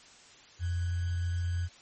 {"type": "tone with sample-and-hold", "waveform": "sine", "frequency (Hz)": 87.31, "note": "F2", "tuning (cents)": 0, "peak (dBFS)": -28, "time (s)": [0.59, 1.69], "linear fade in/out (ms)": 50, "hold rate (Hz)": 1575, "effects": ["white hiss -55 dBFS RMS until 1.81 s", "MP3 32 kbps"]}